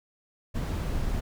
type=noise; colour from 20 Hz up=brown; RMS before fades=-29 dBFS; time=0.54-1.21 s; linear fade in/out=20 ms; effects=none